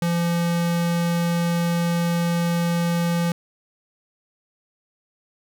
square tone, 170.9 Hz, F3, 37 cents flat, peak -20 dBFS, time 0.02-3.32 s, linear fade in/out 2 ms, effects none

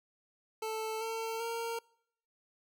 25% pulse tone with pitch steps, 440 / 450.5 / 461.3 Hz, A4 / A4 / A#4, 0 / +41 / -18 cents, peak -31 dBFS, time 0.62-1.79 s, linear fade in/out 5 ms, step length 390 ms, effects noise-tail reverb RT60 0.7 s tail -25 dB re dry

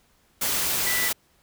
sine tone in noise, 1975.5 Hz, B6, in tune, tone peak -26 dBFS, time 0.86-1.09 s, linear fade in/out 10 ms, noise white, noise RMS -25 dBFS, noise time 0.41-1.13 s, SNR -4 dB, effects pink hiss -63 dBFS RMS until 1.42 s

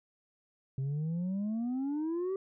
sine exponential sweep, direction up, 130.81 to 392 Hz, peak -28 dBFS, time 0.78-2.36 s, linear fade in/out 2 ms, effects tanh soft clip ceiling -30 dBFS

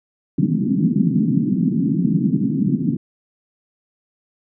pink band-pass noise, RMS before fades -18 dBFS, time 0.38-2.97 s, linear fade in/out 5 ms, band 150 to 290 Hz, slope 48 dB/octave, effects none

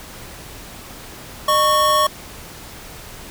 square tone pair together, 607.3 / 1108.7 Hz, D#5 / C#6, -42 / 0 cents, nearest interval minor seventh, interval 1042 cents, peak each -20 / -15 dBFS, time 1.48-2.07 s, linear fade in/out 5 ms, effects pink hiss -37 dBFS RMS until 3.3 s

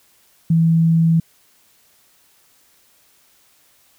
sine tone, 164.2 Hz, E3, 6 cents flat, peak -11 dBFS, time 0.5-1.2 s, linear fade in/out 5 ms, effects white hiss -56 dBFS RMS until 3.98 s

